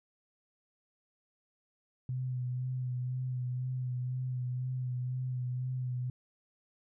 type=tone with vibrato; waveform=sine; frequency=126.5 Hz; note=B2; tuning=42 cents sharp; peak=-32 dBFS; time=2.09-6.1 s; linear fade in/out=2 ms; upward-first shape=sine; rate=2 Hz; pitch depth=26 cents each way; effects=none